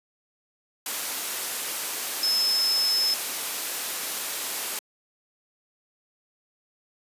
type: tone in noise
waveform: sine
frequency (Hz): 5200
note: E8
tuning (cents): -24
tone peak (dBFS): -21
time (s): 2.23-3.14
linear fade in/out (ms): 2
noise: white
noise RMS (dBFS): -30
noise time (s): 0.86-4.79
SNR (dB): +6
effects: high-pass 300 Hz 12 dB/octave + resampled to 32000 Hz